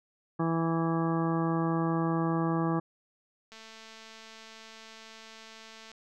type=harmonic tone; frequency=164.81 Hz; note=E3; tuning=in tune; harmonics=1 / 2 / 3 / 4 / 5 / 6 / 7 / 8 / 10; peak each=-29 / -30 / -38 / -40 / -37 / -42 / -36 / -49 / -46 dBFS; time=0.39-2.8 s; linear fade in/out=10 ms
type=click train; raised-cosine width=0.2 ms; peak=-32 dBFS; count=533; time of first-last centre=3.52-5.916 s; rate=222 Hz
effects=none